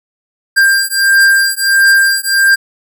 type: beating tone pair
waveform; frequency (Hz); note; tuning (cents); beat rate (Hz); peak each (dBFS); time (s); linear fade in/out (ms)
square; 1590 / 1591.5; G6 / G6; +24 / +26; 1.5; -11; 0.56-2.56; 20
effects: none